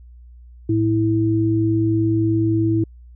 sine tone pair together, 110 / 326.7 Hz, A2 / E4, 0 / -15 cents, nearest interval octave + perfect fifth, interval 1885 cents, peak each -19 / -17 dBFS, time 0.69-2.84 s, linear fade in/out 5 ms, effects added 60 Hz sine -40 dBFS peak until 3.15 s

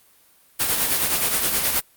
white noise with tremolo, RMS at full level -19 dBFS, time 0.59-1.81 s, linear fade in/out 20 ms, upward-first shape sine, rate 9.5 Hz, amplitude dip 45%, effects white hiss -56 dBFS RMS until 1.96 s + Opus 32 kbps

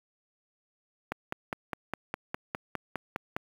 click train, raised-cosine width 0.5 ms, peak -16 dBFS, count 12, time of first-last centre 1.12-3.365 s, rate 4.9 Hz, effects high-pass 80 Hz 12 dB/octave + 7-bit

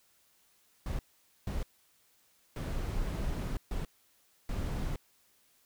brown noise bursts at uneven times, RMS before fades -34 dBFS, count 5, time 0.86-0.99 / 1.47-1.63 / 2.56-3.57 / 3.71-3.85 / 4.49-4.96 s, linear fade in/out 2 ms, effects white hiss -68 dBFS RMS until 5.65 s

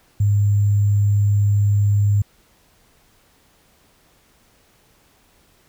sine tone with sample-and-hold, 102.2 Hz, G#2, 27 cents flat, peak -13 dBFS, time 0.2-2.22 s, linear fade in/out 5 ms, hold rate 7350 Hz, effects pink hiss -57 dBFS RMS until 5.68 s

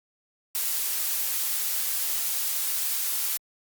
blue noise with high-pass filter sweep, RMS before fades -27 dBFS, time 0.55-3.37 s, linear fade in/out 0 ms, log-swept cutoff 290 to 560 Hz, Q 0.87, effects Opus 48 kbps

